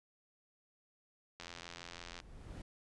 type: click train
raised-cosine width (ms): 0.2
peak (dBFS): -29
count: 70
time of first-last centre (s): 1.4-2.201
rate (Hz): 86.1
type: noise with exponential growth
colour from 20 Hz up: brown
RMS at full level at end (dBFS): -42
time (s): 1.42-2.62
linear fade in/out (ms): 5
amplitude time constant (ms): 260
effects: resampled to 24000 Hz